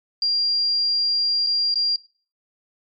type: tone with dropouts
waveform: sine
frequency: 4770 Hz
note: D8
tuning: 26 cents sharp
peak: -18 dBFS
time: 0.22-1.96 s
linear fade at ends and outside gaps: 2 ms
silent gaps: 1.465-1.469 / 1.742-1.756 s
effects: noise-tail reverb RT60 0.4 s tail -19 dB re dry + MP3 96 kbps